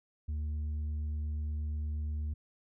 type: tone with tanh clipping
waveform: triangle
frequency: 75.7 Hz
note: D#2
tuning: 47 cents flat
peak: -33 dBFS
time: 0.28-2.34 s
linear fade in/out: 10 ms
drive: 8 dB
effects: none